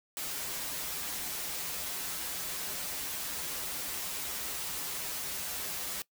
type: noise with comb filter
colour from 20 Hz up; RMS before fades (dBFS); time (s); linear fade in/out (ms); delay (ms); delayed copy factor
white; -37; 0.17-6.02; 0; 8.9; -0.7
effects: noise-tail reverb RT60 0.1 s tail -21 dB re dry